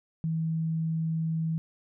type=tone; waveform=sine; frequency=161.6 Hz; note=E3; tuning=34 cents flat; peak=-26 dBFS; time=0.24-1.58 s; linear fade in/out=0 ms; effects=none